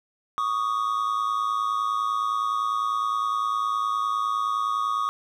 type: tone pair together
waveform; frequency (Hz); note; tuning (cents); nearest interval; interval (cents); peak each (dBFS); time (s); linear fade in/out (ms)
triangle; 1122.2 / 1232; C#6 / D#6; +21 / -17; major second; 162; -24; 0.38-5.09; 0
effects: none